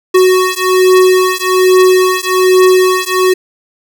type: beating tone pair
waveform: square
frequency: 370 / 371.2 Hz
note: F#4 / F#4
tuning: 0 / +6 cents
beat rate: 1.2 Hz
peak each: -10 dBFS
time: 0.14-3.34 s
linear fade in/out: 10 ms
effects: none